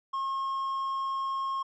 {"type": "tone", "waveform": "triangle", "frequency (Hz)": 1079, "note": "C#6", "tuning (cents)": -47, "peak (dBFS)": -27, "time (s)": [0.13, 1.63], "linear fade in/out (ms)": 10, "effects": ["resampled to 16000 Hz"]}